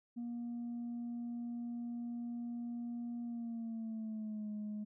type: tone with pitch glide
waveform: sine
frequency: 237.7 to 210.5 Hz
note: A#3 to G#3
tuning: +34 to +24 cents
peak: -37 dBFS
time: 0.16-4.85 s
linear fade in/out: 20 ms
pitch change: -210 cents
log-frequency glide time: 3.23-4.5 s
effects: tanh soft clip ceiling -37 dBFS